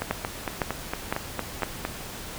two click trains, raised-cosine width 0.5 ms, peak -12 / -9 dBFS, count 9 / 4, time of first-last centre 0.02-1.851 / 0.11-1.633 s, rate 4.37 / 1.97 Hz, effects pink hiss -38 dBFS RMS until 2.38 s

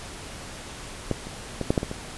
clicks, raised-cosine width 2 ms, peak -10 / -24 / -13 / -6 / -7 / -14 / -18 dBFS, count 7, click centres 1.113 / 1.27 / 1.613 / 1.705 / 1.778 / 1.831 / 1.914 s, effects pink hiss -39 dBFS RMS until 2.17 s + resampled to 24000 Hz

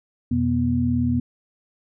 sine tone cluster, 87.1 / 125 / 243.7 Hz, F2 / B2 / B3, -4 / +21 / -23 cents, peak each -25 / -25 / -20 dBFS, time 0.31-1.2 s, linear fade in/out 5 ms, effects none

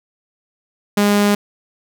sawtooth tone, 204.9 Hz, G#3, 23 cents flat, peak -8 dBFS, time 0.97-1.35 s, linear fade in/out 5 ms, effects none

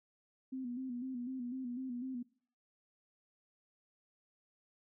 sine tone with vibrato, 252 Hz, B3, 35 cents sharp, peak -38 dBFS, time 0.52-2.23 s, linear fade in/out 10 ms, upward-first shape square, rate 4 Hz, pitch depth 64 cents each way, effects noise-tail reverb RT60 0.5 s tail -22 dB re dry

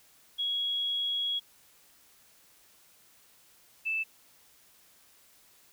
sine tone pair in turn, 3323 / 2637 Hz, G#7 / E7, 0 / 0 cents, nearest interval major third, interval 400 cents, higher first, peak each -28 dBFS, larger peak neither, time 0.38-1.4 / 3.85-4.04 s, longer first, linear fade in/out 20 ms, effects white hiss -61 dBFS RMS until 5.72 s

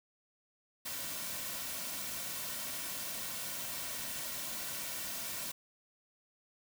white noise with comb filter, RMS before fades -40 dBFS, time 0.85-5.52 s, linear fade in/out 10 ms, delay 2.4 ms, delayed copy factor -0.5, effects none

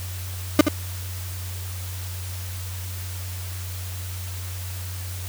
35% pulse tone with echo, 300.1 Hz, D4, 38 cents sharp, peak -7 dBFS, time 0.59-0.61 s, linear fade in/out 2 ms, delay 75 ms, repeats 1, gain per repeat -8 dB, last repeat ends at 0.685 s, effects added 91 Hz sine -30 dBFS peak until 5.28 s + white hiss -38 dBFS RMS until 5.28 s

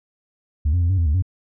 sine tone with pitch steps, 74.6 / 88.3 / 85.4 / 95 / 84.1 / 73.7 / 92.6 Hz, D2 / F2 / F2 / F#2 / E2 / D2 / F#2, +28 / +20 / -38 / +46 / +35 / +7 / +2 cents, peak -13 dBFS, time 0.65-1.224 s, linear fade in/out 10 ms, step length 82 ms, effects tanh soft clip ceiling -14 dBFS

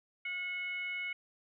sine tone with frequency modulation, 2191 Hz, C#7, 21 cents flat, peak -35 dBFS, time 0.25-1.13 s, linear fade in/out 5 ms, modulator 754 Hz, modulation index 0.5, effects none

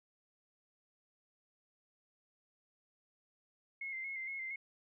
sine tone with vibrato, 2127 Hz, C7, 28 cents sharp, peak -39 dBFS, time 3.81-4.56 s, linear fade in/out 5 ms, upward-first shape square, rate 4.3 Hz, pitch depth 36 cents each way, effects none

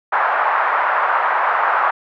pink band-pass noise, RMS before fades -17 dBFS, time 0.12-1.91 s, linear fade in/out 10 ms, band 810 to 1500 Hz, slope 24 dB/octave, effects none

